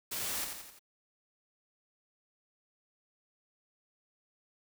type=noise with echo; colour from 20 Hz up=white; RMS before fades=-37 dBFS; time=0.11-0.45 s; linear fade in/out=10 ms; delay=86 ms; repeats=4; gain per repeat=-5 dB; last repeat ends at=0.794 s; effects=none